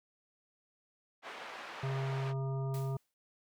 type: band-pass noise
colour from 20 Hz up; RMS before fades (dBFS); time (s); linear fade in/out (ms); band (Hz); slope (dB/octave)
pink; -46; 1.22-2.34; 50; 670 to 2500; 12
type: harmonic tone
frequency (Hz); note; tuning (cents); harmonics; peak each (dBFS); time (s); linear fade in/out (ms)
134.6; C3; +49; 1 / 3 / 5 / 7 / 9; -33 / -43 / -47 / -50 / -52; 1.83-2.97; 5
type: noise with exponential decay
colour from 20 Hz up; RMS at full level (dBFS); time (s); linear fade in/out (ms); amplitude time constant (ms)
white; -48; 2.74-3.14; 1; 85
effects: none